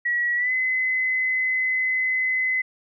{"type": "tone with pitch glide", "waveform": "sine", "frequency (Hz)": [1923, 2033], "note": ["B6", "B6"], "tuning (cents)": [-47, 50], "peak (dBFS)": -20, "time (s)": [0.05, 2.62], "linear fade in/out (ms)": 10, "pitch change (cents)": 97, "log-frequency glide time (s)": [0.36, 0.52], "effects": []}